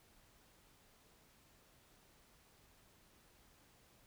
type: silence
effects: pink hiss -68 dBFS RMS until 4.06 s